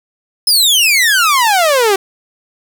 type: exponential sweep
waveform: sawtooth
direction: down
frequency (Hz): 5190 to 376.3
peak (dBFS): -5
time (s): 0.47-1.96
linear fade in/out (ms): 5
effects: 7-bit